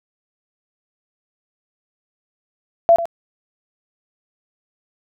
sine tone with echo, 676 Hz, E5, 43 cents sharp, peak -7 dBFS, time 2.89-2.96 s, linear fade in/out 0 ms, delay 95 ms, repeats 1, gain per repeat -13 dB, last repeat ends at 3.055 s, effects none

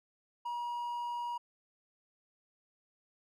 triangle tone, 957 Hz, A#5, 45 cents sharp, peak -33 dBFS, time 0.45-1.38 s, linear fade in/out 10 ms, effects none

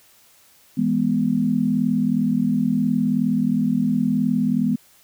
sine chord, E major, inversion none, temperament equal, 164.81 / 207.7 / 246.9 Hz, E3 / G#3 / B3, 0 / 0 / 0 cents, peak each -25 / -21 / -20 dBFS, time 0.77-4.76 s, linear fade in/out 10 ms, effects white hiss -54 dBFS RMS until 5.03 s

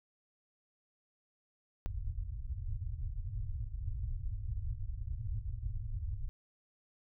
pink low-pass noise, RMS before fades -38 dBFS, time 1.86-6.29 s, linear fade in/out 0 ms, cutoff 120 Hz, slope 96 dB/octave, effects none

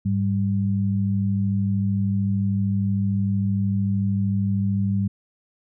sine tone pair together, 102.81 / 196 Hz, G#2 / G3, -17 / 0 cents, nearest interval major seventh, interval 1117 cents, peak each -22 dBFS, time 0.05-5.08 s, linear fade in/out 10 ms, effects none

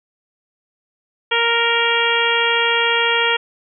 harmonic tone, 466.2 Hz, A#4, in tune, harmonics 1 / 2 / 3 / 4 / 5 / 6 / 7, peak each -22 / -22 / -22 / -22 / -22 / -22 / -22 dBFS, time 1.31-3.37 s, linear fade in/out 10 ms, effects none

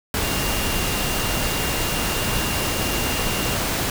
sine tone in noise, 2794 Hz, F7, in tune, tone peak -31 dBFS, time 0.23-3.56 s, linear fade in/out 2 ms, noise pink, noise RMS -23 dBFS, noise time 0.14-3.9 s, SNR -11 dB, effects none

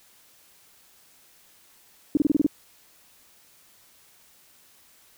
sine tone bursts, 293.7 Hz, D4, in tune, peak -15 dBFS, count 7, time 2.15-2.465 s, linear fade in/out 2 ms, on 21 ms, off 28 ms, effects white hiss -57 dBFS RMS until 5.17 s

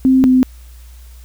sine tone pair in turn, 261.6 / 256.7 Hz, C4 / C4, 0 / -33 cents, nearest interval unison, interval 33 cents, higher first, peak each -7 dBFS, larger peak neither, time 0.05-0.24 / 0.24-0.43 s, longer neither, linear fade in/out 0 ms, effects added 60 Hz sine -35 dBFS peak until 1.24 s + white hiss -49 dBFS RMS until 1.24 s

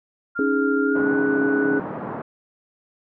sine tone with pitch glide, 1396.9 to 1480 Hz, F6 to F#6, 0 to 0 cents, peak -25 dBFS, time 0.35-1.8 s, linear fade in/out 20 ms, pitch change +100 cents, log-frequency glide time 0.85-1.14 s
sine chord, C# suspended second, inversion none, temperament equal, 277.2 / 311.1 / 415.3 Hz, C#4 / D#4 / G#4, 0 / 0 / 0 cents, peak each -21 / -26 / -22 dBFS, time 0.39-1.8 s, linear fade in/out 2 ms
pink band-pass noise, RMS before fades -31 dBFS, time 0.95-2.22 s, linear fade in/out 5 ms, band 150 to 1300 Hz, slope 24 dB/octave
effects none

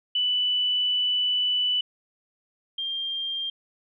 sine tone pair in turn, 2979 / 3192 Hz, F#7 / G7, +11 / +31 cents, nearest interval minor second, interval 120 cents, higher second, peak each -21 / -27 dBFS, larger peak first, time 0.15-1.81 / 2.78-3.5 s, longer first, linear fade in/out 5 ms, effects none

